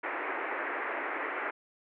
white band-pass noise, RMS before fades -35 dBFS, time 0.03-1.51 s, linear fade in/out 10 ms, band 290 to 2200 Hz, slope 48 dB/octave, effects none

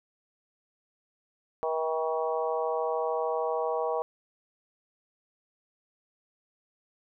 harmonic tone with a mistuned harmonic, 160 Hz, D#3, 49 cents sharp, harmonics 3 / 4 / 5 / 6 / 7, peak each -30 / -32 / -34 / -36 / -37 dBFS, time 1.63-4.02 s, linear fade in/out 0 ms, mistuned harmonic 5, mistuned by -15 cents, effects none

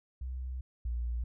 sine tone pair in turn, 63.7 / 59.28 Hz, C2 / A#1, -46 / +30 cents, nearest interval minor second, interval 124 cents, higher first, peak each -35 / -31 dBFS, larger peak second, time 0.21-0.61 / 0.85-1.24 s, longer first, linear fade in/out 5 ms, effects none

